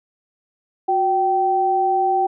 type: tone pair together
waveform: sine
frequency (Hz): 365.6 / 774.1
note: F#4 / G5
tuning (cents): -21 / -22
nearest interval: octave + minor second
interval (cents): 1299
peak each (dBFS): -22 / -16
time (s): 0.88-2.27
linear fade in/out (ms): 10
effects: none